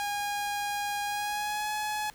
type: tone with pitch glide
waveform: sawtooth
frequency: 818 to 846.4 Hz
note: G#5 to G#5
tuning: -26 to +33 cents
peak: -26 dBFS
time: 0-2.1 s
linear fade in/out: 0 ms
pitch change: +59 cents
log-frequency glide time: 1.04-1.71 s
effects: pink hiss -56 dBFS RMS until 2.14 s